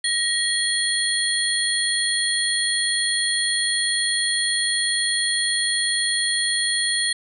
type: tone cluster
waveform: sine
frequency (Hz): 1882 / 3318 / 4259 / 9210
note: A#6 / G#7 / C8 / D9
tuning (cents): +16 / -2 / +30 / -35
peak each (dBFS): -25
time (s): 0.04-7.13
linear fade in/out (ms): 5
effects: none